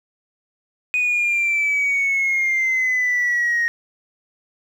sine exponential sweep, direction down, 2489 to 1864.7 Hz, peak -15 dBFS, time 0.94-3.68 s, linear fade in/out 0 ms, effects tanh soft clip ceiling -14 dBFS + 8-bit

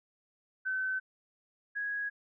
sine tone pair in turn, 1526 / 1658.9 Hz, G6 / G#6, -47 / -2 cents, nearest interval minor second, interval 145 cents, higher second, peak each -30 / -32 dBFS, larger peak first, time 0.65-1 / 1.75-2.1 s, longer neither, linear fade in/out 20 ms, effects none

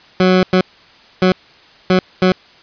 20% pulse tone bursts at uneven times, 184.7 Hz, F#3, 3 cents flat, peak -4 dBFS, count 5, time 0.2-0.43 / 0.53-0.61 / 1.22-1.32 / 1.9-1.99 / 2.22-2.32 s, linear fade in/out 2 ms, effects white hiss -45 dBFS RMS until 2.62 s + resampled to 11025 Hz

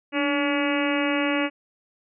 harmonic tone with a mistuned harmonic, 284.1 Hz, C#4, 43 cents sharp, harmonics 1 / 2 / 3 / 4 / 5 / 6 / 7 / 8 / 9 / 10, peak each -24 / -28 / -34 / -33 / -34 / -34 / -33 / -32 / -33 / -34 dBFS, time 0.12-1.5 s, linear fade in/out 50 ms, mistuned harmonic 1, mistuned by +54 cents, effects none

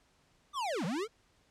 square linear two-way sweep, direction down then up, 1226 to 150 to 475.1 Hz, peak -33 dBFS, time 0.53-1.08 s, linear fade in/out 50 ms, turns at 0.85 s, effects pink hiss -69 dBFS RMS until 1.5 s + low-pass 8000 Hz 12 dB/octave

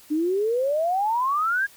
sine exponential sweep, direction up, 293.7 to 1661.2 Hz, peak -20 dBFS, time 0.1-1.67 s, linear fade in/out 20 ms, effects white hiss -51 dBFS RMS until 1.76 s

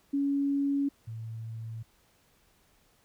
sine tone pair in turn, 280.4 / 112.63 Hz, C#4 / A2, +20 / +41 cents, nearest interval octave + major third, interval 1579 cents, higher first, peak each -25 / -36 dBFS, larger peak first, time 0.13-0.89 / 1.07-1.83 s, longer neither, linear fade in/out 10 ms, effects pink hiss -66 dBFS RMS until 3.04 s

